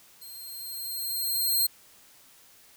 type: tone with level ramp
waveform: 5% pulse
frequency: 4196 Hz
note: C8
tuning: 4 cents sharp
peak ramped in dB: -36 to -14 dBFS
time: 0.21-1.67 s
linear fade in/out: 10 ms
effects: white hiss -56 dBFS RMS until 2.76 s